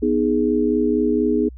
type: chord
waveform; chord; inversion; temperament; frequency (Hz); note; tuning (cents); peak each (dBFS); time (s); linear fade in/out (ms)
sine; G# minor; first; equal; 246.9 / 311.1 / 415.3; B3 / D#4 / G#4; 0 / 0 / 0; -20; 0.02-1.49; 10
effects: added 62 Hz sine -35 dBFS peak until 1.57 s